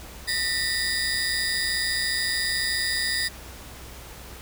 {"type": "tone cluster", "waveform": "35% pulse", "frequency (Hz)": [1820, 1954, 4786, 4967], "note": ["A#6", "B6", "D8", "D#8"], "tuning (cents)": [-42, -19, 32, -4], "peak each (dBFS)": -28, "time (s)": [0.27, 3.29], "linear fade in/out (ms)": 20, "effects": ["added 62 Hz sine -43 dBFS peak until 4.41 s", "pink hiss -43 dBFS RMS until 4.41 s"]}